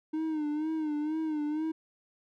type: tone with vibrato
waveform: triangle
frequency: 307.4 Hz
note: D#4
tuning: 21 cents flat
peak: -27 dBFS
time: 0.13-1.72 s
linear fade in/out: 10 ms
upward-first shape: sine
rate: 2.1 Hz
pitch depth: 67 cents each way
effects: none